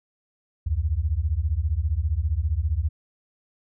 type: beating tone pair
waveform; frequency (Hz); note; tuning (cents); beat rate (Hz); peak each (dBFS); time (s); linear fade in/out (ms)
sine; 70.2 / 85.2; C#2 / F2; +22 / -42; 15; -24; 0.66-2.89; 10
effects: none